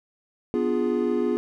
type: chord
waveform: triangle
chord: B diminished seventh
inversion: none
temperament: equal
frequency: 246.9 / 293.7 / 349.2 / 415.3 Hz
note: B3 / D4 / F4 / Ab4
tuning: 0 / 0 / 0 / 0 cents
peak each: -24 / -30 / -24 / -24 dBFS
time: 0.54-1.37 s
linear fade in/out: 0 ms
effects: none